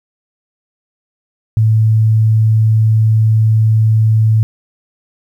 sine tone, 110 Hz, A2, in tune, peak -7 dBFS, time 1.57-4.43 s, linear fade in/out 0 ms, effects 8-bit

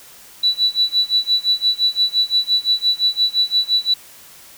sine tone with tremolo, 3951 Hz, B7, in tune, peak -11 dBFS, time 0.43-3.94 s, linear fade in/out 5 ms, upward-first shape sine, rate 5.8 Hz, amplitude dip 95%, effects white hiss -43 dBFS RMS until 4.57 s

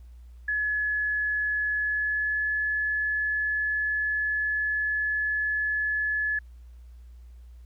sine tone with pitch glide, 1703 to 1712.9 Hz, G#6 to A6, +43 to -47 cents, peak -24 dBFS, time 0.48-6.39 s, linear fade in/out 5 ms, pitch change +10 cents, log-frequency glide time 1.75-2.46 s, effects added 60 Hz sine -44 dBFS peak until 7.65 s + pink hiss -69 dBFS RMS until 7.65 s

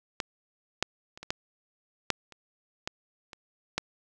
clicks, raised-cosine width 0.2 ms, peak -12 / -7 / -27 / -24 / -11 / -6 / -30 / -14 / -26 / -10 dBFS, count 10, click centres 0.202 / 0.826 / 1.175 / 1.23 / 1.305 / 2.103 / 2.323 / 2.875 / 3.332 / 3.78 s, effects none

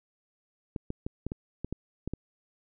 clicks, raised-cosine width 3 ms, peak -20 dBFS, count 9, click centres 0.762 / 0.904 / 1.065 / 1.266 / 1.319 / 1.646 / 1.726 / 2.076 / 2.136 s, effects none

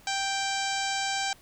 harmonic tone, 784 Hz, G5, in tune, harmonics 1 / 2 / 3 / 4 / 5 / 6 / 7 / 8 / 9 / 10, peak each -31 / -34 / -36 / -37 / -38 / -39 / -39 / -40 / -41 / -41 dBFS, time 0.07-1.33 s, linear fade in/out 2 ms, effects pink hiss -56 dBFS RMS until 1.41 s

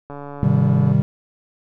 click train, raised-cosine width 1 ms, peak -20 dBFS, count 118, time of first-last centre 0.1-0.918 s, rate 143 Hz
triangle chord, Ab major seventh, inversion none, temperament equal with one note detuned, 104.25 / 130.81 / 155.56 / 196 Hz, Ab2 / C3 / Eb3 / G3, +7 / 0 / 0 / 0 cents, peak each -21 / -15 / -17 / -17 dBFS, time 0.43-1.02 s, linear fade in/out 0 ms
effects none

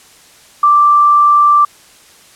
sine tone, 1174.7 Hz, D6, in tune, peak -5 dBFS, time 0.63-1.65 s, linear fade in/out 5 ms, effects white hiss -43 dBFS RMS until 2.35 s + low-pass 10000 Hz 12 dB/octave

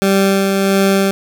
20% pulse tone with tremolo, 195.2 Hz, G3, 7 cents flat, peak -5 dBFS, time 0.02-1.11 s, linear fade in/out 0 ms, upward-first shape sine, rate 1.5 Hz, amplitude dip 30%, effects none

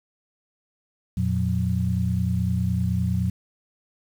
sine tone cluster, 87.3 / 117.1 / 181 Hz, F2 / A#2 / F#3, 0 / +8 / -38 cents, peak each -25 dBFS, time 1.17-3.3 s, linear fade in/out 5 ms, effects 8-bit

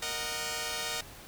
5% pulse chord, D# minor, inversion second, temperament equal with one note detuned, 466.2 / 616.5 / 740 Hz, A#4 / D#5 / F#5, 0 / -16 / 0 cents, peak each -26 dBFS, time 0.02-1.01 s, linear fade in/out 5 ms, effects pink hiss -49 dBFS RMS until 1.27 s

